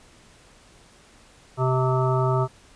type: harmonic tone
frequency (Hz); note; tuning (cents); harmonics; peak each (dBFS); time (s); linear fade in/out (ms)
129.4; C3; -19; 1 / 3 / 5 / 7 / 9 / 10; -21 / -26 / -28 / -29 / -31 / -31; 1.57-2.48; 50
effects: pink hiss -53 dBFS RMS until 2.75 s + resampled to 22050 Hz